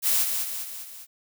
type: noise with echo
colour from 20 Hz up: blue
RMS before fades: -22 dBFS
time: 0.02-0.27 s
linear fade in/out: 50 ms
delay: 200 ms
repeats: 4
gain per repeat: -5 dB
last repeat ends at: 1.07 s
effects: none